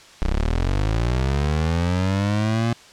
25% pulse linear sweep, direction up, 30.11 to 117.9 Hz, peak -15 dBFS, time 0.22-2.73 s, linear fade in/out 0 ms, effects white hiss -46 dBFS RMS until 2.92 s + low-pass 6000 Hz 12 dB/octave

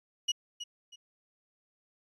35% pulse tone with echo, 2902 Hz, F#7, 34 cents flat, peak -24 dBFS, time 0.28-0.32 s, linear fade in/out 10 ms, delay 320 ms, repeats 2, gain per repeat -11 dB, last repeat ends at 0.96 s, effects resampled to 24000 Hz

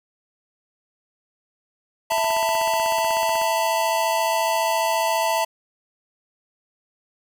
square chord, E suspended fourth, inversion none, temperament equal with one note detuned, 659.3 / 893.3 / 987.8 Hz, E5 / A5 / B5, 0 / +26 / 0 cents, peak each -24 / -23 / -28 dBFS, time 2.1-5.45 s, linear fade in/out 10 ms
click train, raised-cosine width 0.5 ms, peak -20 dBFS, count 22, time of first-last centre 2.12-3.416 s, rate 16.2 Hz
effects none

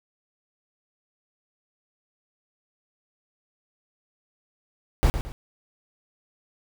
brown noise with echo, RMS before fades -18 dBFS, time 5.03-5.1 s, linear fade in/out 0 ms, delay 110 ms, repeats 2, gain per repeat -9 dB, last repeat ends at 5.32 s, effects none

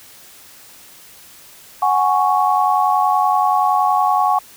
sine chord, F# suspended second, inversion none, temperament equal, 740 / 830.6 / 1108.7 Hz, F#5 / G#5 / C#6, 0 / 0 / 0 cents, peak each -17 dBFS, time 1.82-4.39 s, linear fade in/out 5 ms, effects white hiss -43 dBFS RMS until 4.56 s

